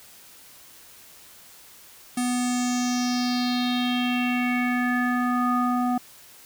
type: tone with low-pass filter sweep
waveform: square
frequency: 246.9 Hz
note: B3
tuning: in tune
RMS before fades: -24 dBFS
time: 2.17-5.98 s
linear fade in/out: 5 ms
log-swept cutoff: 9500 to 950 Hz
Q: 4.8
effects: white hiss -49 dBFS RMS until 6.45 s